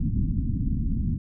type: low-pass noise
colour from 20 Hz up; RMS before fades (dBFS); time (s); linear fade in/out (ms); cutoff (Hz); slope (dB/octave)
pink; -25; 0-1.18; 5; 260; 48
effects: none